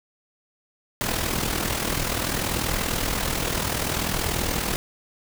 pink noise with amplitude modulation, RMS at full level -23 dBFS, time 1.01-4.76 s, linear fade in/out 0 ms, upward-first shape sine, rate 40.6 Hz, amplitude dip 60%, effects none

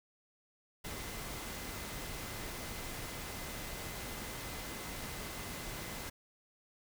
sine tone in noise, 2045 Hz, C7, 40 cents flat, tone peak -54 dBFS, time 0.84-6.1 s, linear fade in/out 10 ms, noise pink, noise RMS -43 dBFS, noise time 0.84-6.1 s, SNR -14 dB, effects none

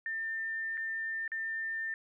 sine tone with dropouts, 1798 Hz, A6, 37 cents sharp, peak -33 dBFS, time 0.06-1.94 s, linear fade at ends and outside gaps 1 ms, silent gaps 0.772-0.776 / 1.278-1.318 s, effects none

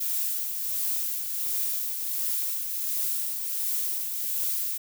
violet noise with tremolo, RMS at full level -27 dBFS, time 0-4.78 s, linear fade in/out 10 ms, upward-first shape triangle, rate 1.4 Hz, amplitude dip 45%, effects none

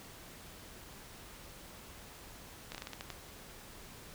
slowing click train, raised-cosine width 0.2 ms, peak -24 dBFS, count 8, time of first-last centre 2.72-3.103 s, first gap 27 ms, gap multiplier 1.23, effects pink hiss -52 dBFS RMS until 4.14 s

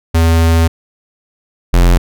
square tone pair in turn, 82.41 / 43.66 Hz, E2 / F1, 0 / 0 cents, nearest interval major seventh, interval 1100 cents, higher first, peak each -8 / -6 dBFS, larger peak second, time 0.14-0.68 / 1.73-1.98 s, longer first, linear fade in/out 10 ms, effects none

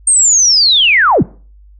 sine linear sweep, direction down, 8710 to 80.2 Hz, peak -6 dBFS, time 0.07-1.23 s, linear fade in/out 5 ms, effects noise-tail reverb RT60 0.4 s tail -22 dB re dry + added 50 Hz sine -38 dBFS peak until 1.79 s

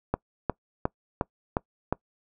click train, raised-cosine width 1 ms, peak -10 dBFS, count 6, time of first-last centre 0.14-1.926 s, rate 2.8 Hz, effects noise-tail reverb RT60 0.1 s tail -24 dB re dry

